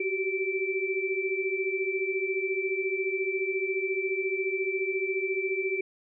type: tone cluster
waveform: sine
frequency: 375.1 / 389.4 / 2332 Hz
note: F#4 / G4 / D7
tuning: +24 / -12 / -13 cents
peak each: -31 dBFS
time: 0-5.81 s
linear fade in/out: 5 ms
effects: none